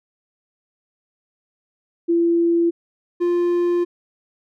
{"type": "tone pair in turn", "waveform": ["sine", "triangle"], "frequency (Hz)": [339, 349.3], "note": ["E4", "F4"], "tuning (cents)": [49, 0], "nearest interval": "minor second", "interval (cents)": 51, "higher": "second", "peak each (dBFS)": -14, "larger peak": "neither", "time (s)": [[2.08, 2.71], [3.2, 3.85]], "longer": "second", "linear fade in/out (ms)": 20, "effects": []}